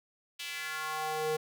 square tone with high-pass filter sweep, 155.56 Hz, D#3, in tune, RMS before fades -35 dBFS, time 0.39-1.37 s, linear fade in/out 10 ms, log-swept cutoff 3000 to 400 Hz, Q 2.3, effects none

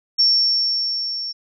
sine tone with level ramp, 5460 Hz, F8, 40 cents flat, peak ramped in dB -11 to -25 dBFS, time 0.18-1.33 s, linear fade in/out 20 ms, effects none

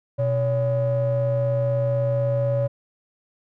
triangle ring-modulated tone, 220 Hz, A3, in tune, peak -13 dBFS, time 0.18-2.68 s, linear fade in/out 20 ms, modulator 344 Hz, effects tanh soft clip ceiling -13 dBFS

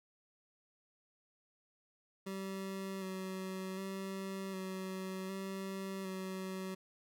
25% pulse tone with vibrato, 190.7 Hz, G3, 47 cents flat, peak -36 dBFS, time 2.26-6.75 s, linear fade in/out 10 ms, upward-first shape square, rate 0.66 Hz, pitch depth 19 cents each way, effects none

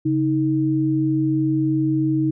sine tone pair together, 138 / 314.9 Hz, C#3 / D#4, -7 / +21 cents, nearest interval octave + major second, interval 1428 cents, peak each -22 / -18 dBFS, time 0.05-2.31 s, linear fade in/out 10 ms, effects none

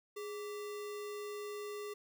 sine tone with sample-and-hold, 415.3 Hz, G#4, in tune, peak -40 dBFS, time 0.16-1.94 s, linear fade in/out 10 ms, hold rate 1575 Hz, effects none

